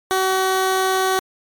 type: tone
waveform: 15% pulse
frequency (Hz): 378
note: F#4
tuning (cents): +37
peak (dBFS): -10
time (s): 0.11-1.19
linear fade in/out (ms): 0
effects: MP3 96 kbps